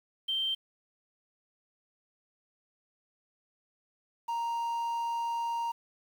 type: tone pair in turn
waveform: sine / triangle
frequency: 3136 / 932.3 Hz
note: G7 / A#5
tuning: 0 / 0 cents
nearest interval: octave + major sixth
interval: 2100 cents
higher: first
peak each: -28 dBFS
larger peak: neither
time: 0.28-0.55 / 4.28-5.72 s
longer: second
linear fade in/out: 10 ms
effects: 9-bit